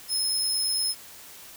25% pulse tone with amplitude modulation, 5170 Hz, E8, 34 cents flat, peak -18 dBFS, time 0.08-0.95 s, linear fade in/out 50 ms, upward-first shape sine, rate 88.7 Hz, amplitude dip 25%, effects white hiss -46 dBFS RMS until 1.56 s

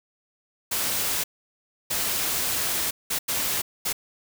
white noise bursts at uneven times, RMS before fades -26 dBFS, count 5, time 0.71-1.24 / 1.9-2.91 / 3.1-3.19 / 3.28-3.62 / 3.85-3.93 s, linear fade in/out 10 ms, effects none

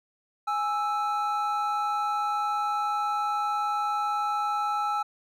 triangle tone pair together, 830.9 / 1319 Hz, G#5 / E6, +1 / +1 cents, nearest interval minor sixth, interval 800 cents, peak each -26 dBFS, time 0.47-5.03 s, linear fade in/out 10 ms, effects none

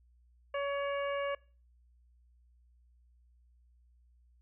harmonic tone, 563 Hz, C#5, 27 cents sharp, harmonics 1 / 2 / 3 / 4 / 5, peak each -33 / -39 / -43 / -45 / -47 dBFS, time 0.54-1.35 s, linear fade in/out 5 ms, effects noise-tail reverb RT60 0.4 s tail -24 dB re dry + added 60 Hz sine -62 dBFS peak until 4.41 s

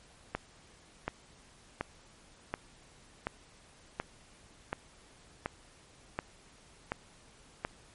click train, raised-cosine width 0.5 ms, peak -17 dBFS, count 11, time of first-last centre 0.35-7.649 s, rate 1.37 Hz, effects pink hiss -59 dBFS RMS until 7.94 s + MP3 48 kbps

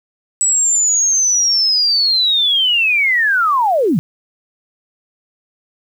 sine linear sweep, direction down, 7920 to 133.8 Hz, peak -11 dBFS, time 0.41-3.99 s, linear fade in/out 0 ms, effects 7-bit

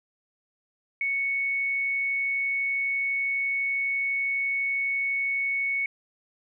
sine tone, 2217 Hz, C#7, in tune, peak -24 dBFS, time 1.01-5.86 s, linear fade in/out 2 ms, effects none

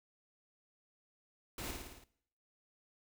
pink noise with echo, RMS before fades -43 dBFS, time 1.58-1.71 s, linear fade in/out 2 ms, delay 55 ms, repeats 6, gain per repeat -3 dB, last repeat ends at 2.04 s, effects noise-tail reverb RT60 0.7 s tail -20 dB re dry

